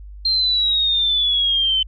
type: exponential sweep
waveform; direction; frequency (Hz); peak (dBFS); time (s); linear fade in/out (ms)
sine; down; 4186 to 3053; -15; 0.25-1.83; 5
effects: added 50 Hz sine -34 dBFS peak until 1.87 s

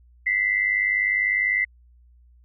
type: tone pair together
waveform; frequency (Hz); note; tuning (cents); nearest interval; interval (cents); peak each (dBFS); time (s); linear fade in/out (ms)
sine; 1974 / 2074; B6 / C7; -1 / -16; minor second; 85; -22 / -22; 0.26-1.65; 10
effects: added 60 Hz sine -51 dBFS peak until 2.44 s

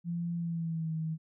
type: tone with pitch glide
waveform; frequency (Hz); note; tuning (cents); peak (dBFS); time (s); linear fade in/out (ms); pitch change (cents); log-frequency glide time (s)
sine; 171 to 159.55; F3 to D#3; -36 to +44; -31; 0.04-1.18; 50; -120; 0.35-0.93
effects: none

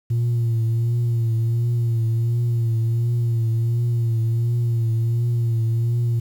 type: tone with vibrato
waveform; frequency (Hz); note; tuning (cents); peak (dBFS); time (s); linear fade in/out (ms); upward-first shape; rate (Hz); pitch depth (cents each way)
sine; 116.2; A#2; -5; -15; 0.1-6.2; 10; triangle; 1.4; 52
effects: tanh soft clip ceiling -16 dBFS + 8-bit

